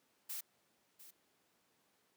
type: noise with echo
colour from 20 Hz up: blue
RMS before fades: -43 dBFS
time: 0.29-0.41 s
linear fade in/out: 10 ms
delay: 700 ms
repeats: 1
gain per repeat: -14 dB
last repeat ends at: 1.11 s
effects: pink hiss -75 dBFS RMS until 2.16 s + high-pass 200 Hz 12 dB/octave